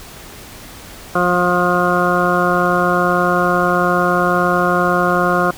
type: harmonic tone with a mistuned harmonic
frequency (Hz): 177.8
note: F3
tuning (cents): +31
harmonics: 1 / 2 / 3 / 4 / 6 / 7 / 8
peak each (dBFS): -20 / -20 / -20 / -20 / -20 / -20 / -20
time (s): 1.15-5.51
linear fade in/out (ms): 5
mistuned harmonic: 1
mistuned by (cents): -15
effects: pink hiss -36 dBFS RMS until 5.57 s